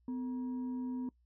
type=tone with frequency modulation; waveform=sine; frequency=253 Hz; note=B3; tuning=42 cents sharp; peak=-35 dBFS; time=0.08-1.09 s; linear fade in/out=2 ms; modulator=698 Hz; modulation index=0.24; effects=noise-tail reverb RT60 0.1 s tail -22 dB re dry + added 60 Hz sine -67 dBFS peak until 1.25 s